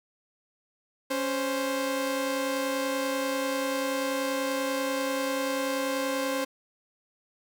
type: tone pair together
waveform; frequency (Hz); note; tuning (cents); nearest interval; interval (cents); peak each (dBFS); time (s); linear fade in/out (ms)
sawtooth; 276.8 / 523.3; C#4 / C5; -2 / 0; major seventh; 1102; -27 / -25; 1.1-6.45; 10
effects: none